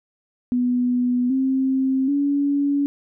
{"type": "tone with pitch steps", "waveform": "sine", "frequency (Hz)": [246.9, 264.6, 283.6], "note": ["B3", "C4", "C#4"], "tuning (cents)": [0, 20, 40], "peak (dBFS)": -17, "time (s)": [0.52, 2.86], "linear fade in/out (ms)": 0, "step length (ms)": 780, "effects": []}